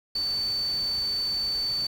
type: tone in noise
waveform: sine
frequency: 4528 Hz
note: C#8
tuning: 36 cents sharp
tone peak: -25 dBFS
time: 0.15-1.87 s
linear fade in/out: 5 ms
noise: pink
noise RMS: -43 dBFS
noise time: 0.15-1.87 s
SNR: +15 dB
effects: none